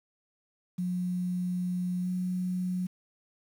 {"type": "tone with pitch glide", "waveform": "sine", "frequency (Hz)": [180, 182.09], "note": ["F#3", "F#3"], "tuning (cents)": [-47, -27], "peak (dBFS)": -28, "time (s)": [0.78, 2.87], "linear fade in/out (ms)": 10, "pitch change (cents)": 20, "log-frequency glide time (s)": [2.02, 2.08], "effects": ["9-bit"]}